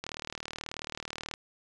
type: click train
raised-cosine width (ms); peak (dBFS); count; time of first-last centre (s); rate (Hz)
0.2; -19; 51; 0.04-1.339; 38.5
effects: resampled to 22050 Hz